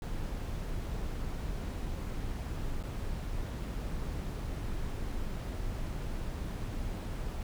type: noise with dropouts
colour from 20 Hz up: brown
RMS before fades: -36 dBFS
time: 0.02-7.43 s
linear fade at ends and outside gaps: 1 ms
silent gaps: 2.828-2.836 s
effects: none